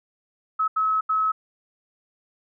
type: tone bursts at uneven times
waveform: sine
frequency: 1288 Hz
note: E6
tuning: 41 cents flat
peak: -19 dBFS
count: 3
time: 0.59-0.68 / 0.76-1.01 / 1.09-1.32 s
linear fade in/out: 10 ms
effects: none